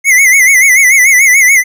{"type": "tone with vibrato", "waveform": "square", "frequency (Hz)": 2098, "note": "C7", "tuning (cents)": 4, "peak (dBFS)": -4, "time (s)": [0.04, 1.64], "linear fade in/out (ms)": 50, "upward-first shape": "sine", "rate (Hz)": 6.9, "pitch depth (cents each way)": 110, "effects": []}